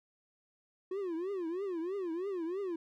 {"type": "tone with vibrato", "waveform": "triangle", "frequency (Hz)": 361.3, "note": "F#4", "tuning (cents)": -41, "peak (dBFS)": -32, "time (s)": [0.91, 2.76], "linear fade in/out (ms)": 5, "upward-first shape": "triangle", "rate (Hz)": 3.1, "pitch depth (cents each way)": 230, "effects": []}